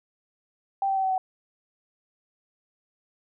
sine tone with pitch steps, 784 / 775.9 / 767.9 / 759.9 / 752.1 Hz, G5 / G5 / G5 / F#5 / F#5, 0 / -18 / -36 / +46 / +28 cents, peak -22 dBFS, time 0.82-1.18 s, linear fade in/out 2 ms, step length 72 ms, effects none

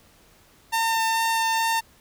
sawtooth tone with vibrato, 904 Hz, A5, 47 cents sharp, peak -17 dBFS, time 0.72-1.81 s, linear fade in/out 20 ms, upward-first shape sine, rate 2.3 Hz, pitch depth 8 cents each way, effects pink hiss -56 dBFS RMS until 2 s

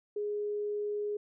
sine tone, 415.3 Hz, G#4, in tune, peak -31 dBFS, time 0.16-1.17 s, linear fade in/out 5 ms, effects none

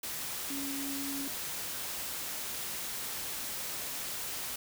sine tone in noise, 277.2 Hz, C#4, in tune, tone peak -37 dBFS, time 0.5-1.28 s, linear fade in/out 5 ms, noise white, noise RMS -38 dBFS, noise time 0.03-4.56 s, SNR -2 dB, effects none

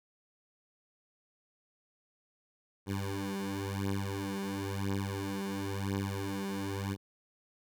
15% pulse beating tone pair, 97.8 / 98.77 Hz, G2 / G2, -4 / +14 cents, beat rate 0.97 Hz, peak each -30 dBFS, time 2.86-6.97 s, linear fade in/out 50 ms, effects none

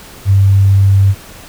sine tone, 98 Hz, G2, in tune, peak -5 dBFS, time 0.25-1.15 s, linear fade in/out 50 ms, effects pink hiss -35 dBFS RMS until 1.48 s

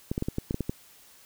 clicks, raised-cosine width 3 ms, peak -15 dBFS, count 9, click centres 0.115 / 0.179 / 0.224 / 0.285 / 0.384 / 0.509 / 0.544 / 0.607 / 0.695 s, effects white hiss -55 dBFS RMS until 1.25 s

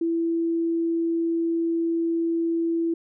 sine tone, 332.9 Hz, E4, 17 cents sharp, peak -21 dBFS, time 0.01-2.94 s, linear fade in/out 5 ms, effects none

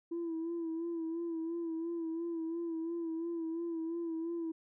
sine tone with vibrato, 332.1 Hz, E4, 13 cents sharp, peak -33 dBFS, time 0.11-4.52 s, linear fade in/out 10 ms, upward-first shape sine, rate 2.9 Hz, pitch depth 47 cents each way, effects tanh soft clip ceiling -32 dBFS

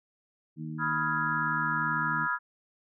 harmonic tone, 78.1 Hz, D#2, 7 cents sharp, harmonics 2 / 3 / 4, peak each -36 / -40 / -42 dBFS, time 0.56-2.28 s, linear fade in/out 50 ms
sine chord, F half-diminished seventh, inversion second, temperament equal with one note detuned, 987.8 / 1264.1 / 1396.9 / 1661.2 Hz, Cb6 / Eb6 / F6 / Ab6, 0 / +27 / 0 / 0 cents, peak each -33 / -33 / -31 / -32 dBFS, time 0.78-2.39 s, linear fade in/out 50 ms
effects none

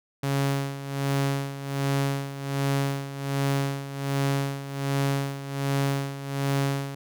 sawtooth tone with tremolo, 138.59 Hz, C#3, in tune, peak -18 dBFS, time 0.23-6.95 s, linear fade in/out 5 ms, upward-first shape sine, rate 1.3 Hz, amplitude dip 75%, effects none

